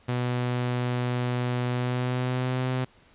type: tone with pitch glide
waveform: sawtooth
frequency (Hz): 123.47 to 128.19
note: B2 to C3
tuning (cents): 0 to -35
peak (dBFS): -21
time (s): 0.08-2.85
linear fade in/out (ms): 10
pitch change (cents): +65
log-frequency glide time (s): 1.71-2.62
effects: pink hiss -58 dBFS RMS until 3.14 s + resampled to 8000 Hz